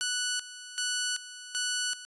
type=tone with tremolo; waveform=10% pulse; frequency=1480 Hz; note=F#6; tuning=in tune; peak=-20 dBFS; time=0.01-2.05 s; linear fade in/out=0 ms; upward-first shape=square; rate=1.3 Hz; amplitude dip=80%; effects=resampled to 24000 Hz